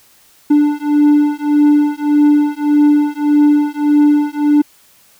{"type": "beating tone pair", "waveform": "triangle", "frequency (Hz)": [293.7, 295.4], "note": ["D4", "D4"], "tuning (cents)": [0, 10], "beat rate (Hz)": 1.7, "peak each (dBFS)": -10, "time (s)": [0.5, 4.62], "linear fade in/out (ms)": 10, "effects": ["white hiss -49 dBFS RMS until 5.19 s"]}